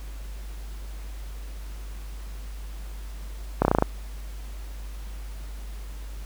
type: slowing click train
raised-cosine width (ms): 1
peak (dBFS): -4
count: 7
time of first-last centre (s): 3.62-3.824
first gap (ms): 30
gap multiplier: 1.05
effects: added 50 Hz sine -34 dBFS peak until 6.25 s + pink hiss -49 dBFS RMS until 6.25 s